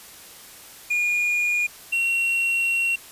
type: tone pair in turn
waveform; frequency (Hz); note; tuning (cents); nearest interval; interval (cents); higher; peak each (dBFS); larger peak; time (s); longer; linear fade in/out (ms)
triangle; 2433 / 2736; D#7 / F7; -39 / -36; major second; 203; second; -18; neither; 0.9-1.67 / 1.92-2.96; second; 10
effects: white hiss -44 dBFS RMS until 3.11 s + resampled to 32000 Hz